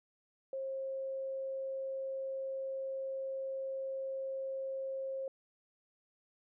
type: tone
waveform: sine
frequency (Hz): 535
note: C5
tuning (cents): +38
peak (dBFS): -36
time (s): 0.53-5.28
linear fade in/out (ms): 2
effects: none